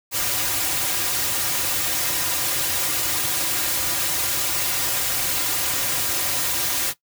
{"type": "noise with comb filter", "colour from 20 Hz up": "white", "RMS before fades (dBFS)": -23, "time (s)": [0.11, 6.94], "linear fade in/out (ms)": 50, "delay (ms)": 4.6, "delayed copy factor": -0.9, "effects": ["noise-tail reverb RT60 0.1 s tail -17 dB re dry"]}